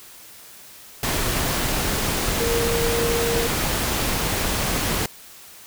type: tone in noise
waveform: sine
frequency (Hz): 466.2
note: A#4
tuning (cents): 0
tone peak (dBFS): -22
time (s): 2.4-3.47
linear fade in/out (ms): 2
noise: pink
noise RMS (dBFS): -23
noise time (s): 1.03-5.06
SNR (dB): -2
effects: white hiss -44 dBFS RMS until 5.66 s